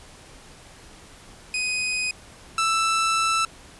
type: tone pair in turn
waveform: sawtooth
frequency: 2500 / 1324.3 Hz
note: D#7 / E6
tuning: +8 / +8 cents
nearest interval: major seventh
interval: 1100 cents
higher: first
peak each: -20 / -16 dBFS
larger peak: second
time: 1.54-2.11 / 2.58-3.45 s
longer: second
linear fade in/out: 2 ms
effects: pink hiss -47 dBFS RMS until 3.79 s + resampled to 24000 Hz